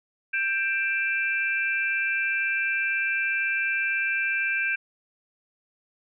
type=tone cluster; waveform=sine; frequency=1578 / 2360 / 2653 Hz; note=G6 / D7 / E7; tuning=+11 / +8 / +10 cents; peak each=-26 / -27 / -31 dBFS; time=0.33-4.76 s; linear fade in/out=10 ms; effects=none